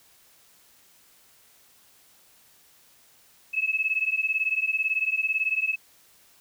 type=beating tone pair; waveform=sine; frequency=2580 / 2598 Hz; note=E7 / E7; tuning=-38 / -26 cents; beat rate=18 Hz; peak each=-26 dBFS; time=3.53-5.76 s; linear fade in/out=20 ms; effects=white hiss -58 dBFS RMS until 6.4 s